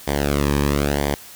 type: tone with flanger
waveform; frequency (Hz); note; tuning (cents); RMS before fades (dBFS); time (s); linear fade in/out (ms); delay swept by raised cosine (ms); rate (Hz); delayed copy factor
sawtooth; 71.6; D2; -43; -20; 0.07-1.15; 10; 0.74 to 1.45; 1; -0.8
effects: white hiss -41 dBFS RMS until 1.35 s